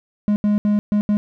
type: tone bursts at uneven times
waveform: triangle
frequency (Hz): 207.7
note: G#3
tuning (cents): 0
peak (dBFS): -12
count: 5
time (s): 0.28-0.36 / 0.44-0.58 / 0.65-0.79 / 0.92-1.01 / 1.09-1.17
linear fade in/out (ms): 0
effects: none